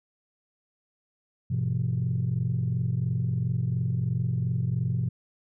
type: tone cluster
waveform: sine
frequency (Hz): 101.6 / 124.5 / 168.6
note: G#2 / B2 / E3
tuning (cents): -38 / +14 / +39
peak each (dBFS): -30 / -25 / -30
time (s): 1.5-5.09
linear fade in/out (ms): 10
effects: tanh soft clip ceiling -18 dBFS